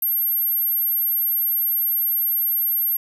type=tone; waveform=sine; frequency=12610 Hz; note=G9; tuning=9 cents sharp; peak=-17 dBFS; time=0.02-2.97 s; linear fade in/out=5 ms; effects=tanh soft clip ceiling -14 dBFS